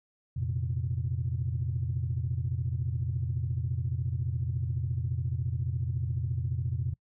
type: chord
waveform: sine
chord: F suspended fourth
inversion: none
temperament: equal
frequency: 87.31 / 116.54 / 130.81 Hz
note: F2 / Bb2 / C3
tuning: 0 / 0 / 0 cents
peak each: -32 dBFS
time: 0.36-6.94 s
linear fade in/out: 10 ms
effects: noise-tail reverb RT60 0.1 s tail -26 dB re dry + tanh soft clip ceiling -20 dBFS